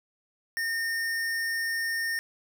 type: tone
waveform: square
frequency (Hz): 1826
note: A#6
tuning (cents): -36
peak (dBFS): -28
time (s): 0.57-2.19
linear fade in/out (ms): 0
effects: none